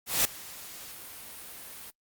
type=noise with ADSR envelope; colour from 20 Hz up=white; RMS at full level=-23 dBFS; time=0.06-1.91 s; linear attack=190 ms; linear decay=3 ms; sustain=-21 dB; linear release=15 ms; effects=noise-tail reverb RT60 0.1 s tail -26 dB re dry + Opus 48 kbps